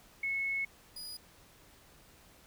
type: tone pair in turn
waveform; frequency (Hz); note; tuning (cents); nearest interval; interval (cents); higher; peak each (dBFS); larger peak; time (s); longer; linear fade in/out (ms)
sine / sawtooth; 2193 / 4923; C#7 / D#8; -19 / -19; octave + major second; 1400; second; -31 / -39; first; 0.23-0.65 / 0.96-1.17; first; 5
effects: pink hiss -60 dBFS RMS until 2.46 s